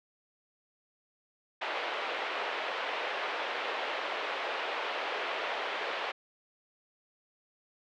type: band-pass noise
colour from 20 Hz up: pink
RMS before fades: -35 dBFS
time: 1.61-6.12 s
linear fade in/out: 10 ms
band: 470 to 3300 Hz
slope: 24 dB/octave
effects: none